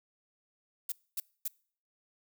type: noise bursts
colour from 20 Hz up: violet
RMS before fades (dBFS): -34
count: 3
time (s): 0.89-1.48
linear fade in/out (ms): 5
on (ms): 30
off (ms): 250
effects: noise-tail reverb RT60 0.5 s tail -25 dB re dry